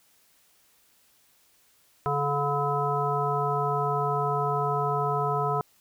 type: harmonic tone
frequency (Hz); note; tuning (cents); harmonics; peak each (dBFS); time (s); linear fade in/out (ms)
143.3; D3; -42; 1 / 3 / 5 / 7 / 9; -30 / -30 / -30 / -30 / -30; 2.06-5.61; 0
effects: white hiss -63 dBFS RMS until 5.8 s